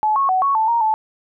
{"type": "tone with pitch steps", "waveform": "sine", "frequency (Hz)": [858, 1098, 748, 1110, 880, 934, 872], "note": ["A5", "C#6", "F#5", "C#6", "A5", "A#5", "A5"], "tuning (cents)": [-44, -17, 19, 2, 0, 3, -16], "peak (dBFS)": -14, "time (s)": [0.03, 0.94], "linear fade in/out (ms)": 0, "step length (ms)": 130, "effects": []}